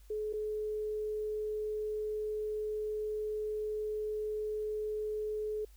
sine tone with dropouts, 426.7 Hz, G#4, 47 cents sharp, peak -33 dBFS, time 0.1-5.65 s, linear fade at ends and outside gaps 5 ms, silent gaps 0.328-0.335 s, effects added 50 Hz sine -54 dBFS peak until 5.76 s + white hiss -67 dBFS RMS until 5.76 s

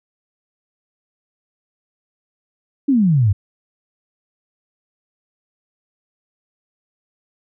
sine exponential sweep, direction down, 293.7 to 92.5 Hz, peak -11 dBFS, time 2.88-3.33 s, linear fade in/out 10 ms, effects none

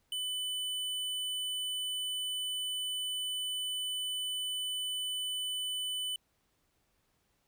square tone, 3000 Hz, F#7, 23 cents sharp, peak -34 dBFS, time 0.12-6.16 s, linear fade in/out 2 ms, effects pink hiss -75 dBFS RMS until 7.47 s

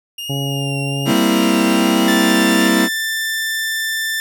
40% pulse tone with vibrato, 2821 Hz, F7, 17 cents sharp, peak -24 dBFS, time 0.18-2.68 s, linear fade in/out 5 ms, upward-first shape triangle, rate 1.2 Hz, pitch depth 44 cents each way
harmonic tone, 139.1 Hz, C#3, 6 cents sharp, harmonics 1 / 2 / 3 / 4 / 5 / 6, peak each -20 / -26 / -30 / -32 / -34 / -36 dBFS, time 0.29-1.12 s, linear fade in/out 10 ms
40% pulse chord, C dominant seventh, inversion second, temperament equal, 196 / 233.1 / 261.6 / 329.6 Hz, G3 / Bb3 / C4 / E4, 0 / 0 / 0 / 0 cents, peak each -18 / -17 / -19 / -16 dBFS, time 1.05-2.89 s, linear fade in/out 50 ms
sawtooth tone with pitch glide, 1760 to 1776.3 Hz, A6 to A6, 0 to +16 cents, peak -15 dBFS, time 2.08-4.2 s, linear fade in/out 0 ms, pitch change +16 cents, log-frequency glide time 2.18-3.04 s
effects none

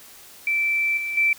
sine tone with level steps, 2332 Hz, D7, 13 cents flat, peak -19 / -25 / -16 dBFS, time 0.47-1.33 s, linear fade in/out 2 ms, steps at 0.97 / 1.17 s, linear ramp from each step 5 ms, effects white hiss -46 dBFS RMS until 1.38 s

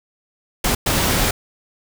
pink noise bursts at uneven times, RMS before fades -18 dBFS, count 2, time 0.64-0.75 / 0.86-1.31 s, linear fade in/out 5 ms, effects none

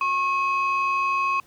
sine tone pair together, 1089.8 / 2543 Hz, C#6 / D#7, -30 / +37 cents, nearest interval octave + minor third, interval 1467 cents, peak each -20 / -25 dBFS, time 0.01-1.4 s, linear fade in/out 2 ms, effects tanh soft clip ceiling -16 dBFS + pink hiss -57 dBFS RMS until 1.46 s

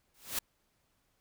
white noise with exponential growth, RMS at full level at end -30 dBFS, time 0.14-0.39 s, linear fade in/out 5 ms, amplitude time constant 53 ms, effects pink hiss -75 dBFS RMS until 1.2 s

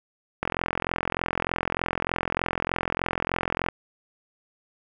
click train, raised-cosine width 0.5 ms, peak -9 dBFS, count 142, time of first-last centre 0.43-3.686 s, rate 43.3 Hz, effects none

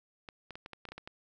clicks, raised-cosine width 0.3 ms, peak -28 dBFS, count 10, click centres 0.288 / 0.507 / 0.555 / 0.661 / 0.733 / 0.853 / 0.888 / 0.92 / 0.98 / 1.075 s, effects none

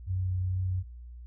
sine tone with vibrato, 92.5 Hz, F#2, in tune, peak -27 dBFS, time 0.06-0.84 s, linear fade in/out 50 ms, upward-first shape triangle, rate 2.3 Hz, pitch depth 10 cents each way, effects noise-tail reverb RT60 0.4 s tail -24 dB re dry + added 60 Hz sine -42 dBFS peak until 1.26 s

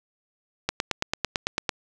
click train, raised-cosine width 0.2 ms, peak -6 dBFS, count 10, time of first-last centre 0.69-1.692 s, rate 8.98 Hz, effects none

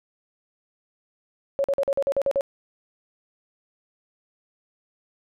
sine tone bursts, 554 Hz, C#5, 1 cent flat, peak -19 dBFS, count 9, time 1.59-2.409 s, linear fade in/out 0 ms, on 51 ms, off 45 ms, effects none

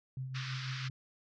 sine tone with tremolo, 130.81 Hz, C3, in tune, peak -35 dBFS, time 0.17-0.9 s, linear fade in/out 2 ms, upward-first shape triangle, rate 6.1 Hz, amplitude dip 50%
pink band-pass noise, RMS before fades -44 dBFS, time 0.34-0.89 s, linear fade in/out 20 ms, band 1200 to 5500 Hz, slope 48 dB/octave
effects none

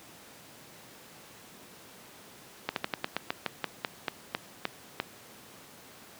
slowing click train, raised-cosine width 0.3 ms, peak -12 dBFS, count 14, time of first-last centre 2.69-5 s, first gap 72 ms, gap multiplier 1.14, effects pink hiss -51 dBFS RMS until 6.19 s + high-pass 150 Hz 12 dB/octave

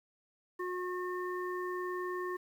harmonic tone, 361.9 Hz, F#4, 38 cents flat, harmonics 1 / 3 / 5, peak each -36 / -40 / -44 dBFS, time 0.59-2.37 s, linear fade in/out 10 ms, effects 10-bit

